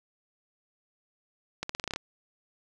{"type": "accelerating click train", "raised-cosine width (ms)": 0.2, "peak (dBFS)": -15, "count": 9, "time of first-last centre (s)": [1.63, 1.961], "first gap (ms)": 64, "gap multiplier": 0.87, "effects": []}